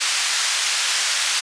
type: band-pass noise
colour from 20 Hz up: white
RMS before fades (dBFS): -21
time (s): 0-1.41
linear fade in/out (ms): 20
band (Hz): 1300 to 6400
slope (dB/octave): 12
effects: resampled to 22050 Hz